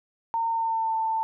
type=tone with pitch glide; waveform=sine; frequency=914 to 891.1 Hz; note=A#5 to A5; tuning=-34 to +22 cents; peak=-23 dBFS; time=0.34-1.23 s; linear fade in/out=0 ms; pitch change=-44 cents; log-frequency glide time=0.49-0.96 s; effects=none